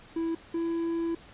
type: tone pair in turn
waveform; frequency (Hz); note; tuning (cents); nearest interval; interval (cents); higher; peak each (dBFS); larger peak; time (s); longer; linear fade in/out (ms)
triangle; 329.6 / 333.6; E4 / E4; 0 / +21; unison; 21; second; -25; neither; 0.16-0.35 / 0.54-1.15; second; 5
effects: pink hiss -52 dBFS RMS until 1.33 s + resampled to 8000 Hz